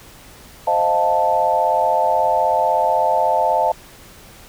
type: chord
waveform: sine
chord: F dominant seventh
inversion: second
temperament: equal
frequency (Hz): 523.3 / 622.3 / 698.5 / 880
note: C5 / Eb5 / F5 / A5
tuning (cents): 0 / 0 / 0 / 0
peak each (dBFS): -23 / -20 / -20 / -17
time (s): 0.67-3.72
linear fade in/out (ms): 5
effects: pink hiss -43 dBFS RMS until 4.48 s